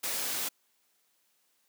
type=noise; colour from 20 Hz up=white; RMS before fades=-33 dBFS; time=0.03-0.49 s; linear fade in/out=10 ms; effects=white hiss -72 dBFS RMS until 1.68 s + high-pass 200 Hz 12 dB/octave